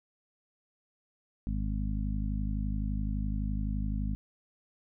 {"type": "harmonic tone", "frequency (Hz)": 51.8, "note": "G#1", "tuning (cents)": -4, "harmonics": [1, 2, 3, 4, 5], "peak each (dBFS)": [-31, -37, -40, -37, -42], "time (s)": [1.47, 4.15], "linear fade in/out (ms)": 0, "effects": []}